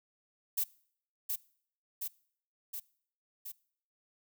violet noise with echo, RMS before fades -31 dBFS, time 0.57-0.64 s, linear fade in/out 10 ms, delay 720 ms, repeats 4, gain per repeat -3 dB, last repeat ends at 3.52 s, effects noise-tail reverb RT60 0.6 s tail -23 dB re dry

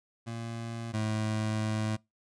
25% pulse tone pair in turn, 115.4 / 108.52 Hz, A#2 / A2, -17 / -23 cents, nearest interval minor second, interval 106 cents, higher first, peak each -32 / -25 dBFS, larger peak second, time 0.26-0.93 / 0.93-1.97 s, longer second, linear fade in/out 20 ms, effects noise-tail reverb RT60 0.2 s tail -24 dB re dry + resampled to 22050 Hz

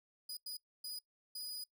sawtooth tone bursts at uneven times, 4944 Hz, D#8, 12 cents flat, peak -39 dBFS, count 4, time 0.29-0.37 / 0.46-0.57 / 0.84-0.99 / 1.35-1.64 s, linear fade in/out 5 ms, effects noise-tail reverb RT60 0.1 s tail -20 dB re dry

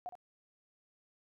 sine tone with echo, 721 Hz, F#5, 45 cents flat, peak -38 dBFS, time 0.06-0.09 s, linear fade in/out 0 ms, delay 63 ms, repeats 1, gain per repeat -10 dB, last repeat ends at 0.153 s, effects none

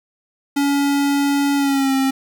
square tone with pitch glide, 282.3 to 267.8 Hz, C#4 to C4, +32 to +40 cents, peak -16 dBFS, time 0.56-2.11 s, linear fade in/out 10 ms, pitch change -92 cents, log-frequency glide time 1.56-1.94 s, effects 7-bit

